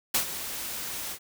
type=noise with ADSR envelope; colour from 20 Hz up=white; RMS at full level=-23 dBFS; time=0.14-1.19 s; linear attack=8 ms; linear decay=97 ms; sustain=-12 dB; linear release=73 ms; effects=none